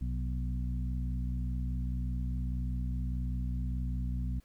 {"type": "harmonic tone with a mistuned harmonic", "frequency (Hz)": 61.74, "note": "B1", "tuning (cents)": 0, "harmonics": [1, 2, 3, 4], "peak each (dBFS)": [-32, -38, -42, -44], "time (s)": [0.01, 4.4], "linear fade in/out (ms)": 5, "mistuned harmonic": 2, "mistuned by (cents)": 44, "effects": ["pink hiss -69 dBFS RMS until 4.44 s"]}